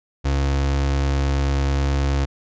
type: tone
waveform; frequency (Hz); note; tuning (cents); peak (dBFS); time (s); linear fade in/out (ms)
35% pulse; 69.3; C#2; 0; -16; 0.24-2.26; 20
effects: resampled to 16000 Hz